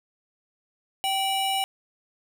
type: tone pair together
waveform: square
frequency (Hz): 776.2 / 2922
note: G5 / F#7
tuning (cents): -17 / -22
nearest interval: octave + major seventh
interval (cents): 2295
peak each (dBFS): -26 / -28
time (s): 1.04-1.64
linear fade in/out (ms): 0
effects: 10-bit